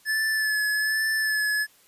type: tone with vibrato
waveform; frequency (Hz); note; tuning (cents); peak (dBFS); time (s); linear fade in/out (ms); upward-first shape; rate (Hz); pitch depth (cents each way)
square; 1731; A6; -29; -23; 0.05-1.67; 50; sine; 1.2; 28
effects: white hiss -58 dBFS RMS until 1.87 s + resampled to 32000 Hz